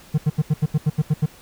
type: tone bursts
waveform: triangle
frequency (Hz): 151.9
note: D#3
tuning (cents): -41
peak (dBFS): -12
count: 10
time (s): 0.14-1.261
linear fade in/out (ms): 10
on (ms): 41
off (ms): 79
effects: pink hiss -47 dBFS RMS until 1.41 s